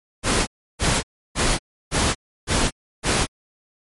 pink noise bursts, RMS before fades -19 dBFS, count 6, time 0.23-3.27 s, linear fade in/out 50 ms, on 240 ms, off 320 ms, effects MP3 48 kbps

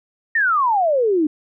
sine exponential sweep, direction down, 1874 to 291.9 Hz, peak -14 dBFS, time 0.35-1.27 s, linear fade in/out 5 ms, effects none

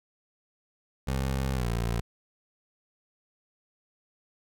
20% pulse tone with pitch glide, 66.5 to 57.89 Hz, C2 to A#1, +29 to -11 cents, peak -22 dBFS, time 1.07-2.01 s, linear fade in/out 10 ms, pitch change -240 cents, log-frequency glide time 1.53-1.68 s, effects none

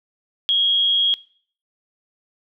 sine tone with amplitude modulation, 3280 Hz, G#7, 22 cents flat, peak -13 dBFS, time 0.49-1.14 s, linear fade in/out 0 ms, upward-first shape sine, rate 190 Hz, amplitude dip 45%, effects noise-tail reverb RT60 0.5 s tail -22 dB re dry

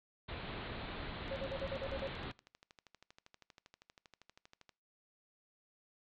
pink low-pass noise, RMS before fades -44 dBFS, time 0.28-2.32 s, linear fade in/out 10 ms, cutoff 4200 Hz, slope 96 dB/octave
click train, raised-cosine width 0.2 ms, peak -39 dBFS, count 44, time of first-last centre 1.28-4.693 s, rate 12.6 Hz
sine tone bursts, 543 Hz, C#5, 36 cents flat, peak -37 dBFS, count 8, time 1.31-2.074 s, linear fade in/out 5 ms, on 57 ms, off 44 ms
effects noise-tail reverb RT60 0.4 s tail -23 dB re dry

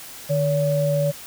sine tone pair together, 150.7 / 569 Hz, D3 / C#5, +45 / +45 cents, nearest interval octave + major seventh, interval 2300 cents, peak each -21 / -20 dBFS, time 0.29-1.12 s, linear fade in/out 20 ms, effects white hiss -39 dBFS RMS until 1.26 s

